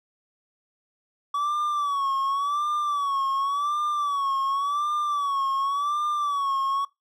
triangle tone with vibrato, 1139 Hz, C#6, 47 cents sharp, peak -21 dBFS, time 1.34-6.85 s, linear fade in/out 5 ms, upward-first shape sine, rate 0.9 Hz, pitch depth 88 cents each way, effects noise-tail reverb RT60 0.2 s tail -22 dB re dry

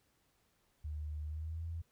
sine tone with pitch glide, 75.7 to 83.03 Hz, D#2 to E2, -47 to +13 cents, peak -38 dBFS, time 0.84-1.82 s, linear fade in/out 10 ms, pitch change +160 cents, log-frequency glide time 1.25-1.65 s, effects pink hiss -75 dBFS RMS until 1.91 s

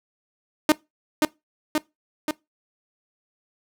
sawtooth tone with echo, 305.6 Hz, D#4, 31 cents flat, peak -9 dBFS, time 0.69-0.72 s, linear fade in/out 2 ms, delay 530 ms, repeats 3, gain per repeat -3 dB, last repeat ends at 2.31 s, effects noise-tail reverb RT60 0.2 s tail -21 dB re dry

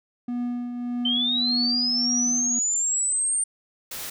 triangle tone with tremolo, 243.1 Hz, B3, 27 cents flat, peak -22 dBFS, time 0.28-2.59 s, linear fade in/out 5 ms, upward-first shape triangle, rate 1.7 Hz, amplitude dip 50%
sine linear sweep, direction up, 3065 to 8870 Hz, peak -21 dBFS, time 1.05-3.44 s, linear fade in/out 5 ms
white noise, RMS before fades -34 dBFS, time 3.91-4.1 s, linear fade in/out 5 ms
effects none

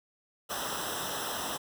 pink noise with comb filter, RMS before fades -35 dBFS, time 0.49-1.58 s, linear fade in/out 20 ms, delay 0.44 ms, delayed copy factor -1, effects none

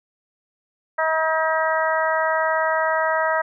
harmonic tone, 318.9 Hz, D#4, 43 cents sharp, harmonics 2 / 3 / 4 / 5 / 6, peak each -22 / -24 / -25 / -26 / -27 dBFS, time 0.98-3.42 s, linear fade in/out 10 ms, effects none

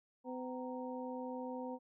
harmonic tone with a mistuned harmonic, 253.5 Hz, B3, 45 cents sharp, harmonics 1 / 2 / 3 / 4, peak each -43 / -44 / -51 / -48 dBFS, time 0.24-1.79 s, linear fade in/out 50 ms, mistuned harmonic 4, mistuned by -150 cents, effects none

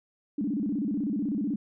sine tone with vibrato, 246.4 Hz, B3, 4 cents flat, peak -26 dBFS, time 0.38-1.56 s, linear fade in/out 5 ms, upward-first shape square, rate 16 Hz, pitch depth 280 cents each way, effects none

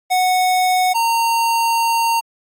square tone pair in turn, 737 / 920.6 Hz, F#5 / A#5, -7 / -22 cents, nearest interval major third, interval 385 cents, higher second, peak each -14 / -15 dBFS, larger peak first, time 0.1-0.94 / 0.94-2.21 s, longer second, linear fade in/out 20 ms, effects AAC 64 kbps

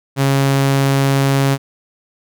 sawtooth tone, 137.2 Hz, C#3, 17 cents flat, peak -8 dBFS, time 0.16-1.58 s, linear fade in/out 50 ms, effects none

